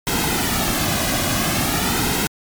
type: noise with flanger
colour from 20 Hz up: pink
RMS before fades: -20 dBFS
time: 0.07-2.27 s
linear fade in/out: 0 ms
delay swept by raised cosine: 1.7 to 2.24 ms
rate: 0.46 Hz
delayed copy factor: -0.6
effects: MP3 96 kbps